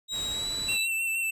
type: tone with pitch glide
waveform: 35% pulse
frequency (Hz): 3827 to 3941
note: A#7 to B7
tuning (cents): +45 to -4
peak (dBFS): -28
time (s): 0.08-0.88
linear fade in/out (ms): 50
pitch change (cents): +51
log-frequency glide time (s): 0.31-0.47
type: noise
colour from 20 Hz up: pink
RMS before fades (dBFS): -41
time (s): 0.11-0.79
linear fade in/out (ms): 50
type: tone with vibrato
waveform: square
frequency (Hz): 2685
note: E7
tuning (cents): +31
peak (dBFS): -27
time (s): 0.68-1.31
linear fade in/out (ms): 10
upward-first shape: sine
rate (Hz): 6.4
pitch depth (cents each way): 27
effects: resampled to 32000 Hz